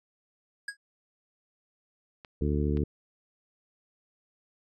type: tone with exponential decay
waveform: square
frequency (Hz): 1651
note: G#6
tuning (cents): -11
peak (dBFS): -30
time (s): 0.68-0.77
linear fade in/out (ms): 5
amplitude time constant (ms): 18
type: clicks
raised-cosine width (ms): 0.3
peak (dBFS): -29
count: 2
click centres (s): 2.248 / 2.772
type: harmonic tone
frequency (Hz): 73.42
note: D2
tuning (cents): 0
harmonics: 1 / 2 / 3 / 4 / 5 / 6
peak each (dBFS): -28 / -31 / -33 / -34 / -35 / -36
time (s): 2.41-2.84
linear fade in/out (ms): 5
effects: resampled to 24000 Hz